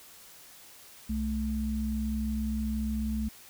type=tone pair together; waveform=sine; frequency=64.19 / 217.3 Hz; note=C2 / A3; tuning=-32 / -21 cents; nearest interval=octave + major sixth; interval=2111 cents; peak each=-32 / -30 dBFS; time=1.09-3.29 s; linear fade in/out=10 ms; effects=white hiss -52 dBFS RMS until 3.49 s